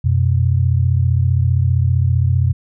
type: tone pair together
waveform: sine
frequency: 89.6 / 124.87 Hz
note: F2 / B2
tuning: +45 / +20 cents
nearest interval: tritone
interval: 575 cents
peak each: -14 / -15 dBFS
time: 0.04-2.53 s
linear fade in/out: 10 ms
effects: none